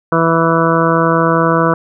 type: harmonic tone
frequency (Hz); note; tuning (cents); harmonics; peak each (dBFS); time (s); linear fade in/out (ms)
164.81; E3; 0; 1 / 2 / 3 / 4 / 6 / 7 / 8 / 9; -16 / -17 / -16 / -19 / -18 / -18 / -19 / -21; 0.12-1.74; 2
effects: none